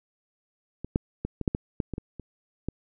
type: clicks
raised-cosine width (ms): 3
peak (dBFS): -21 / -9 / -16 / -17 / -9 / -13 / -13 / -19 / -20 / -25 / -16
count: 11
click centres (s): 0.846 / 0.959 / 1.25 / 1.413 / 1.478 / 1.549 / 1.802 / 1.937 / 1.981 / 2.197 / 2.686
effects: none